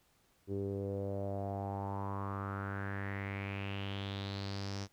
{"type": "tone with low-pass filter sweep", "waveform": "sawtooth", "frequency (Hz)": 98.8, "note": "G2", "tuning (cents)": 14, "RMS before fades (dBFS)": -39, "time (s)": [0.47, 4.88], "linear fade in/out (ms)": 50, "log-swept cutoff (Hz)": [370, 5700], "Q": 5.2, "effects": ["pink hiss -71 dBFS RMS until 4.92 s"]}